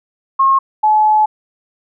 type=tone pair in turn; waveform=sine; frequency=1079 / 856.7 Hz; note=C#6 / A5; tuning=-47 / -46 cents; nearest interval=major third; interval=399 cents; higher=first; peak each=-8 dBFS; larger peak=neither; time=0.39-0.59 / 0.83-1.26 s; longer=second; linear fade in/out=10 ms; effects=none